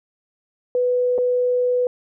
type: tone with dropouts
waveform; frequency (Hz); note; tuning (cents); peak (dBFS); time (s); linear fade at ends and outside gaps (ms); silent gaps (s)
sine; 495.5; B4; +6; -16; 0.75-1.87; 1; 1.18-1.185
effects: none